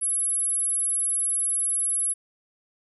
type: tone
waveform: sine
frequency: 10810 Hz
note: E9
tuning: 42 cents sharp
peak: -21 dBFS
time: 0.01-2.14 s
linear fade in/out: 20 ms
effects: tanh soft clip ceiling -18 dBFS